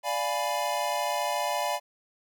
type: chord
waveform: square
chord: D diminished seventh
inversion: none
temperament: equal with one note detuned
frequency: 587.3 / 698.5 / 833 / 987.8 Hz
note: D5 / F5 / Ab5 / Cb6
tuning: 0 / 0 / +5 / 0 cents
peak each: -33 dBFS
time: 0.03-1.8 s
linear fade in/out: 50 ms
effects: none